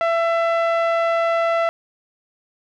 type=tone with low-pass filter; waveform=sawtooth; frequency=669 Hz; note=E5; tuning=25 cents sharp; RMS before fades=-19 dBFS; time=0.01-1.69 s; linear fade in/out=0 ms; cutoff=1900 Hz; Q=0.91; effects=none